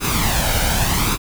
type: noise with flanger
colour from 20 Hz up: pink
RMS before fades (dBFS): -18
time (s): 0-1.18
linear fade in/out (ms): 50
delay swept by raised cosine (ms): 0.79 to 1.35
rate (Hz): 0.85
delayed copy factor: +0.6
effects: none